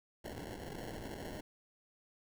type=noise with sample-and-hold; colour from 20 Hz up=blue; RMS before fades=-45 dBFS; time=0.24-1.41 s; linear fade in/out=10 ms; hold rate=1225 Hz; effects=none